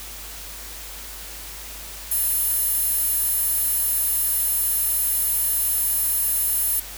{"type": "tone with high-pass filter", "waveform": "square", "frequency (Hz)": 587.3, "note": "D5", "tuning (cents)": 0, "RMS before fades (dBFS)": -22, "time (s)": [2.11, 6.8], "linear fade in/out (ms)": 5, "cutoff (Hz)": 12000, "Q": 3.8, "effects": ["added 50 Hz sine -41 dBFS peak until 6.97 s", "white hiss -37 dBFS RMS until 6.97 s"]}